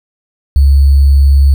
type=tone with sample-and-hold; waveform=sine; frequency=69.4 Hz; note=C#2; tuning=3 cents sharp; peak=-3 dBFS; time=0.56-1.54 s; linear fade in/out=0 ms; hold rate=4410 Hz; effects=none